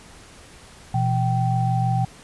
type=tone cluster; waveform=sine; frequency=121.3 / 167.6 / 775 Hz; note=B2 / E3 / G5; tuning=-31 / +29 / -20 cents; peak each=-20 / -26 / -24 dBFS; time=0.94-2.05 s; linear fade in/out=5 ms; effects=pink hiss -46 dBFS RMS until 2.23 s + resampled to 24000 Hz